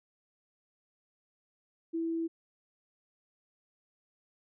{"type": "tone", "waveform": "sine", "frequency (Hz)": 329.6, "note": "E4", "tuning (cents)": 0, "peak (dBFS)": -30, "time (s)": [1.93, 2.28], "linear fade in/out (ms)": 20, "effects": []}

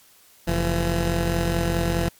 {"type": "tone pair together", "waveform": "15% pulse", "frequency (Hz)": [44.76, 169], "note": ["F1", "E3"], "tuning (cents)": [43, 43], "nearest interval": "octave + major seventh", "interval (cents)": 2300, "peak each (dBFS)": -17, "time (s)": [0.47, 2.09], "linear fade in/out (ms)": 10, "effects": ["white hiss -54 dBFS RMS until 2.19 s", "MP3 96 kbps"]}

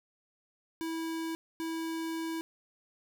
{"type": "tone bursts at uneven times", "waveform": "square", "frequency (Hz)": 326.3, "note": "E4", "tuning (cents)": -18, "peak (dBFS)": -34, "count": 2, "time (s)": [[0.81, 1.35], [1.6, 2.41]], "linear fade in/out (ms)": 0, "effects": []}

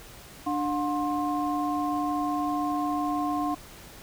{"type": "tone cluster", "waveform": "sine", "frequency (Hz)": [295.7, 721, 1059], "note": ["D4", "F#5", "C6"], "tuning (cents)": [12, -45, 21], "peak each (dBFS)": [-28, -30, -31], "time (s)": [0.46, 3.55], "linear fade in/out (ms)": 10, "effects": ["pink hiss -47 dBFS RMS until 4.02 s"]}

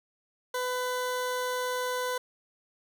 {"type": "tone", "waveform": "20% pulse", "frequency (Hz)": 501, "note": "B4", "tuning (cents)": 25, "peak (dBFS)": -24, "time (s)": [0.54, 2.18], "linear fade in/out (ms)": 5, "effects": []}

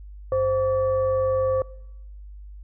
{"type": "tone with frequency modulation", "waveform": "sine", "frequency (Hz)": 523.3, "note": "C5", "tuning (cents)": 0, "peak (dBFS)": -19, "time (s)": [0.32, 1.62], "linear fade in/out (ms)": 2, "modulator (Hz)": 620, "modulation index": 0.46, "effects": ["noise-tail reverb RT60 0.9 s tail -23 dB re dry", "added 50 Hz sine -38 dBFS peak until 2.63 s"]}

